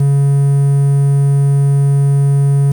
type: tone with quantisation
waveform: triangle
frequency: 140 Hz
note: C#3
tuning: 18 cents sharp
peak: -6 dBFS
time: 0-2.72 s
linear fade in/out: 5 ms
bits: 6
effects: none